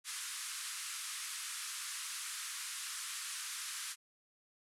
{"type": "band-pass noise", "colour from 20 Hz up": "white", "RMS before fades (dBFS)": -43, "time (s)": [0.04, 3.96], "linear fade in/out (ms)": 50, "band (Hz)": [1100, 11000], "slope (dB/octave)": 48, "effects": []}